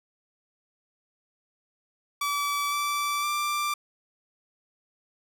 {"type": "tone with pitch steps", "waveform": "sawtooth", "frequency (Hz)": [1151, 1163, 1180], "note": ["D6", "D6", "D6"], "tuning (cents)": [-35, -17, 8], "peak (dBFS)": -22, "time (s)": [2.21, 3.74], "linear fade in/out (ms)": 5, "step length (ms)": 510, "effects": []}